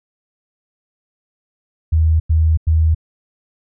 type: tone bursts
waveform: sine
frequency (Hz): 79.8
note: D#2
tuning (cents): +44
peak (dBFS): -10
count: 3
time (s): 1.92-2.948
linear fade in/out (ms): 10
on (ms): 280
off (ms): 94
effects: none

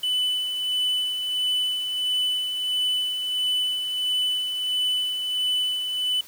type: tone with tremolo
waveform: triangle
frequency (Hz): 2996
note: F#7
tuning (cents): +21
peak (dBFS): -19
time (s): 0.03-6.21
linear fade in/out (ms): 5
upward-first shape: sine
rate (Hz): 1.5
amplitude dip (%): 45
effects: white hiss -47 dBFS RMS until 6.27 s

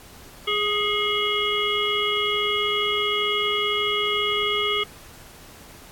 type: harmonic tone with a mistuned harmonic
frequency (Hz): 415.3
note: G#4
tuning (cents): 0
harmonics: 1 / 3 / 5 / 7 / 8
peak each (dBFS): -27 / -27 / -27 / -27 / -27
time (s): 0.47-4.84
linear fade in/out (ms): 10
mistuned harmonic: 5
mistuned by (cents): +54
effects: pink hiss -46 dBFS RMS until 5.91 s + AAC 64 kbps

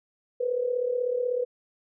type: tone with amplitude modulation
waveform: sine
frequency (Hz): 493.9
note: B4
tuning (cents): 0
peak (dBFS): -21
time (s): 0.4-1.45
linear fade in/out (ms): 10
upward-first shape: sine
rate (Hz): 36.2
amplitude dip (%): 70
effects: none

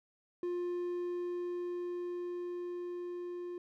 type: tone with level ramp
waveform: triangle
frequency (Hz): 352.9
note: F4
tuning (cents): +18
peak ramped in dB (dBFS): -31 to -37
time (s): 0.43-3.58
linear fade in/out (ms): 2
effects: none

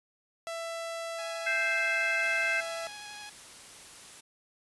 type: tone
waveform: sawtooth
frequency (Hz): 665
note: E5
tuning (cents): +15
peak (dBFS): -31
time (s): 0.47-2.87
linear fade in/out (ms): 0
type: tone with vibrato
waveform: 10% pulse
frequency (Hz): 833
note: G#5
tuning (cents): +5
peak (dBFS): -34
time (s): 1.18-3.3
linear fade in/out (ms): 10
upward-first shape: square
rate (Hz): 12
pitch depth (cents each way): 11
type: harmonic tone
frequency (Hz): 523.3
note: C5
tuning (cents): 0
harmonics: 3 / 4 / 5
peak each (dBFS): -30 / -31 / -32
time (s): 1.46-2.61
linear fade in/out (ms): 10
type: noise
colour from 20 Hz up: white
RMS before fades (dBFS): -49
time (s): 2.22-4.21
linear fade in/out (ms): 10
effects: resampled to 24000 Hz

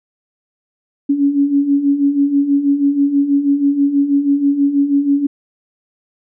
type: beating tone pair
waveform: sine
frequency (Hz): 277.6 / 283.8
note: C#4 / C#4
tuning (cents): +3 / +41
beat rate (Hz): 6.2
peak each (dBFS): -18 / -12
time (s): 1.09-5.27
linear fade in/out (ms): 10
effects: none

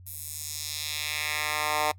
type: tone with high-pass filter sweep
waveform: 10% pulse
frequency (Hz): 151.2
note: D#3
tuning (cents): -49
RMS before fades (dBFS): -31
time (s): 0.06-1.92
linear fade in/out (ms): 10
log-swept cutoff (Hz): 12000 to 790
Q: 1.3
effects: noise-tail reverb RT60 0.1 s tail -23 dB re dry + added 91 Hz sine -46 dBFS peak until 1.98 s

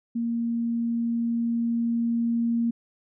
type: tone with level ramp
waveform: sine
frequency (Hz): 233.1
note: A#3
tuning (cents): 0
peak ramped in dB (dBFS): -24 to -21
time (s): 0.15-2.71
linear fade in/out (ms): 10
effects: none

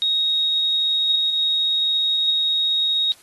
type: tone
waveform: sine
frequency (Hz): 3759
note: A#7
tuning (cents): +14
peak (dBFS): -17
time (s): 0.02-3.12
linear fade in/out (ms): 0
effects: white hiss -51 dBFS RMS until 3.22 s + AAC 32 kbps

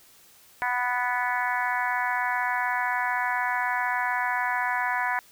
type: harmonic tone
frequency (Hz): 246.9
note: B3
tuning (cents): 0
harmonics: 3 / 4 / 5 / 6 / 7 / 8 / 9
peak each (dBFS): -31 / -28 / -40 / -32 / -30 / -34 / -37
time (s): 0.62-5.19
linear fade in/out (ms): 0
effects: white hiss -55 dBFS RMS until 5.31 s

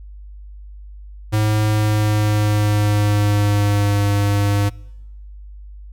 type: tone with pitch glide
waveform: square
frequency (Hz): 107.1 to 101.56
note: A2 to G#2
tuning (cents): -46 to -38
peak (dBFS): -15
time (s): 1.32-4.7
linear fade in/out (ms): 20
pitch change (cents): -92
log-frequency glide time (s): 1.65-4.06
effects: noise-tail reverb RT60 1.0 s tail -25 dB re dry + added 50 Hz sine -34 dBFS peak until 5.92 s

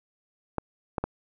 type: clicks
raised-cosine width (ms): 1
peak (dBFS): -13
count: 3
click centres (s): 0.583 / 0.982 / 1.04
effects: none

